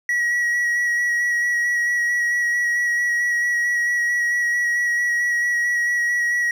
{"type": "tone with vibrato", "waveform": "triangle", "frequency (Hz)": 1918, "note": "A#6", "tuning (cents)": 49, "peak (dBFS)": -16, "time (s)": [0.09, 6.51], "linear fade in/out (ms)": 2, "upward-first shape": "square", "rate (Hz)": 4.5, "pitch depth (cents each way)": 13, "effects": []}